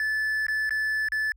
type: tone with dropouts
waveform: triangle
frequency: 1740 Hz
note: A6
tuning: 20 cents flat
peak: -22 dBFS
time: 0-1.32 s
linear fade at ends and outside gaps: 1 ms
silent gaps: 0.467-0.483 / 0.694-0.707 / 1.086-1.12 s
effects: added 50 Hz sine -53 dBFS peak until 1.36 s

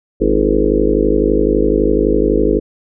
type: harmonic tone with a mistuned harmonic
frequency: 51.91 Hz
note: G#1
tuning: in tune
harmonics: 1 / 3 / 4 / 5 / 6 / 7 / 8 / 9 / 10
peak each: -18 / -27 / -23 / -20 / -17 / -21 / -16 / -18 / -23 dBFS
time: 0.2-2.6 s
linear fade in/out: 20 ms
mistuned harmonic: 7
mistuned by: -65 cents
effects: none

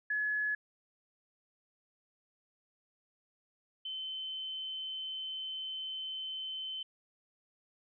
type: tone pair in turn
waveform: sine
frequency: 1700 / 3068 Hz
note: G#6 / G7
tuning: +40 / -38 cents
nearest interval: minor seventh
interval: 1022 cents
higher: second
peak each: -30 / -37 dBFS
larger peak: first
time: 0.1-0.55 / 3.85-6.83 s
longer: second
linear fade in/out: 5 ms
effects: none

